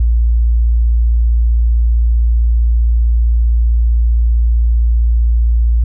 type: tone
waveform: sine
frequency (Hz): 57.7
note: A#1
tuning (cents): -17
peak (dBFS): -8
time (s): 0-5.84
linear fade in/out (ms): 5
effects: none